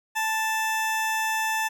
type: tone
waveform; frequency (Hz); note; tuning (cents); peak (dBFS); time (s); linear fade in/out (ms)
20% pulse; 880; A5; 0; -19; 0.15-1.69; 20
effects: none